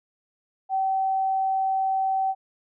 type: tone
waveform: sine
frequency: 768 Hz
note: G5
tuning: 36 cents flat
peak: -21 dBFS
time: 0.69-2.35 s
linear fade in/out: 50 ms
effects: none